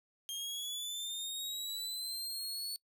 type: linear sweep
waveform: sawtooth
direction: up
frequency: 3200 to 4440 Hz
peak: -35 dBFS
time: 0.29-2.76 s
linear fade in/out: 0 ms
effects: noise-tail reverb RT60 0.1 s tail -23 dB re dry